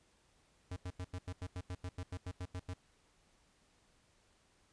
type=tone bursts; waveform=square; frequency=90.6 Hz; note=F#2; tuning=36 cents flat; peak=-40 dBFS; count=15; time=0.71-2.737 s; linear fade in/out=5 ms; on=53 ms; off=88 ms; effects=pink hiss -71 dBFS RMS until 4.72 s + resampled to 22050 Hz